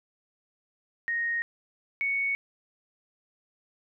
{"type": "tone pair in turn", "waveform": "sine", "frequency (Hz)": [1864.7, 2222], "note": ["A#6", "C#7"], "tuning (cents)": [0, 4], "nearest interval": "minor third", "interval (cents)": 304, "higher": "second", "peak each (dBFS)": [-26, -25], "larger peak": "second", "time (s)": [[1.08, 1.42], [2.01, 2.35]], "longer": "neither", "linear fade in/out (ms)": 0, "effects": []}